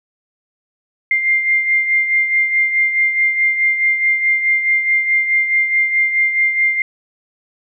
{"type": "beating tone pair", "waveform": "sine", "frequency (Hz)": [2100, 2104.7], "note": ["C7", "C7"], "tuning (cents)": [6, 10], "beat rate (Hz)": 4.7, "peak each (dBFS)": [-13, -21], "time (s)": [1.11, 6.82], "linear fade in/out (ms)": 2, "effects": []}